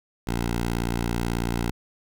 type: tone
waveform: 10% pulse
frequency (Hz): 58.27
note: A#1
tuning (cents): 0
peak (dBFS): -16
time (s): 0.27-1.71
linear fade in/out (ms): 5
effects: none